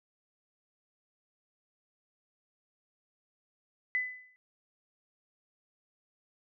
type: tone with exponential decay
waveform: sine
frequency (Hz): 2006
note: B6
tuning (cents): +26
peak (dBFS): -25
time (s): 3.95-4.36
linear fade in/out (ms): 0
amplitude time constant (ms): 89
effects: none